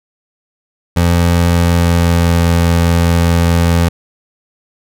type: tone with pitch glide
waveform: 25% pulse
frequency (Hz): 86 to 84.87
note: F2 to F2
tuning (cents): -26 to -49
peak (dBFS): -5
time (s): 0.96-3.89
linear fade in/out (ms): 10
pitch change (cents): -23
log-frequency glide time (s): 1.52-2.44
effects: none